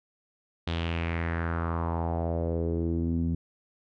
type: tone with low-pass filter sweep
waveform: sawtooth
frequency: 83.6 Hz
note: E2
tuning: 25 cents sharp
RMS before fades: -29 dBFS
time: 0.67-3.35 s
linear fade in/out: 5 ms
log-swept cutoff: 3600 to 210 Hz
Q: 3.5
effects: none